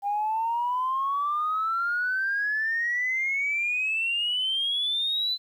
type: exponential sweep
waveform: sine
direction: up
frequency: 800 to 4057 Hz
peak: -23 dBFS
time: 0.02-5.38 s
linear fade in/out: 50 ms
effects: tanh soft clip ceiling -19 dBFS + 10-bit